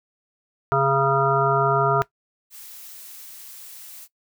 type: harmonic tone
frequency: 136.9 Hz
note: C#3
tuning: 21 cents flat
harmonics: 1 / 3 / 5 / 7 / 9 / 10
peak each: -24 / -24 / -24 / -24 / -24 / -24 dBFS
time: 0.72-2.02 s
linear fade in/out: 0 ms
type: noise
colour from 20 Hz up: blue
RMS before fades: -41 dBFS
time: 2.5-4.08 s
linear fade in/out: 50 ms
effects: noise-tail reverb RT60 0.1 s tail -18 dB re dry